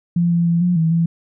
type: tone with pitch steps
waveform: sine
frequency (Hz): 172.2 / 170.6 / 169.4 / 177.5 / 162.1 / 167.1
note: F3 / F3 / E3 / F3 / E3 / E3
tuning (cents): -24 / -40 / +48 / +28 / -29 / +24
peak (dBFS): -13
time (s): 0.16-1.06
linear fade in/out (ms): 5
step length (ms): 150
effects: none